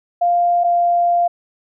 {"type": "tone pair in turn", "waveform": "sine", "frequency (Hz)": [698.5, 695.8], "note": ["F5", "F5"], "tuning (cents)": [0, -7], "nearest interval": "unison", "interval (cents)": 7, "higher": "first", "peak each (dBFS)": [-12, -12], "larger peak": "neither", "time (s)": [[0.21, 0.64], [0.64, 1.28]], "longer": "second", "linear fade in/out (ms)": 10, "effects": []}